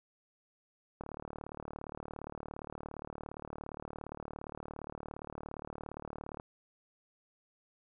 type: click train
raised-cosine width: 1 ms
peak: -28 dBFS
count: 202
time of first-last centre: 1.01-6.399 s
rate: 37.3 Hz
effects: none